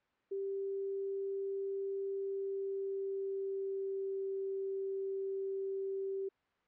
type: tone with pitch glide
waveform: sine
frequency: 392 to 388.4 Hz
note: G4 to G4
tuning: 0 to -16 cents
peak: -35 dBFS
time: 0.31-6.29 s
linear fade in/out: 10 ms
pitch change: -16 cents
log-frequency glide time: 2.12-4.25 s
effects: white hiss -75 dBFS RMS until 6.67 s + low-pass 2000 Hz 12 dB/octave